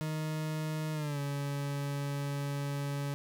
40% pulse tone with pitch glide, 155.56 to 141.83 Hz, D#3 to C#3, 0 to +40 cents, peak -32 dBFS, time 0.01-3.14 s, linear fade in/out 0 ms, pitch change -160 cents, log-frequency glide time 0.93-1.19 s, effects none

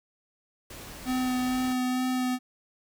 pink noise, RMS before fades -43 dBFS, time 0.7-1.73 s, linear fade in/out 5 ms
square tone with vibrato, 253.8 Hz, B3, 47 cents sharp, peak -26 dBFS, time 1.05-2.39 s, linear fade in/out 50 ms, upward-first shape sine, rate 2.2 Hz, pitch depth 12 cents each way
effects none

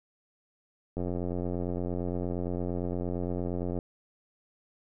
click train, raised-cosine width 2 ms, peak -20 dBFS, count 251, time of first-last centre 0.97-3.788 s, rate 88.7 Hz, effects none

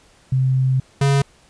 sine / square tone pair in turn, 130.8 / 139.11 Hz, C3 / C#3, 0 / +6 cents, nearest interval minor second, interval 106 cents, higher second, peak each -14 dBFS, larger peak neither, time 0.32-0.8 / 1.01-1.22 s, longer first, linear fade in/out 5 ms, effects pink hiss -53 dBFS RMS until 1.49 s + resampled to 22050 Hz

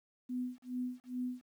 sine tone with tremolo, 250 Hz, B3, 21 cents sharp, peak -33 dBFS, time 0.29-1.42 s, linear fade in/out 10 ms, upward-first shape sine, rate 2.4 Hz, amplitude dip 100%, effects 11-bit

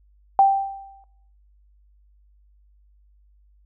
sine tone with exponential decay, 784 Hz, G5, in tune, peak -9 dBFS, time 0.39-1.04 s, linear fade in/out 1 ms, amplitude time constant 140 ms, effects noise-tail reverb RT60 0.8 s tail -19 dB re dry + added 50 Hz sine -54 dBFS peak until 3.65 s

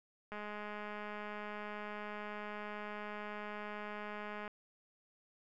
click train, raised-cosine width 0.5 ms, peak -30 dBFS, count 870, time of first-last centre 0.32-4.478 s, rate 209 Hz, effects none

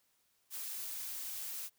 blue noise, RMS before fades -42 dBFS, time 0.5-1.7 s, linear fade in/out 50 ms, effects white hiss -75 dBFS RMS until 1.78 s

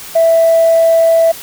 sine tone, 659.3 Hz, E5, in tune, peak -5 dBFS, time 0.15-1.32 s, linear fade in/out 10 ms, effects tanh soft clip ceiling -2 dBFS + white hiss -30 dBFS RMS until 1.42 s

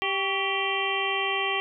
harmonic tone with a mistuned harmonic, 392 Hz, G4, in tune, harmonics 1 / 2 / 3 / 5 / 6 / 7 / 8, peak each -32 / -32 / -32 / -32 / -32 / -32 / -32 dBFS, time 0.02-1.6 s, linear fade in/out 0 ms, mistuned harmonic 3, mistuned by -63 cents, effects none

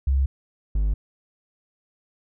sine / triangle tone pair in turn, 67.6 / 50.86 Hz, C#2 / G#1, -43 / -35 cents, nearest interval perfect fourth, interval 492 cents, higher first, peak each -17 dBFS, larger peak neither, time 0.07-0.26 / 0.75-0.94 s, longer neither, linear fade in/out 5 ms, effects none

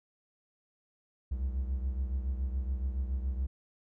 triangle beating tone pair, 64 / 71.1 Hz, C2 / C#2, -38 / +45 cents, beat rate 7.1 Hz, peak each -29 / -36 dBFS, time 1.31-3.47 s, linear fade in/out 10 ms, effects none

